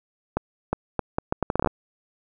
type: accelerating click train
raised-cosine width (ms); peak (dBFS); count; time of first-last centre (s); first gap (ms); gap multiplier
1; -8; 13; 0.37-1.673; 360; 0.73
effects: none